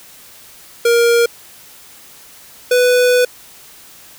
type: tone pair in turn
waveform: square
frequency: 470 / 495.4 Hz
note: A#4 / B4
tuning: +14 / +5 cents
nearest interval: minor second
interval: 91 cents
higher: second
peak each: -10 dBFS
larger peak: neither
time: 0.85-1.26 / 2.71-3.25 s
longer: second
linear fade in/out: 5 ms
effects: white hiss -41 dBFS RMS until 4.18 s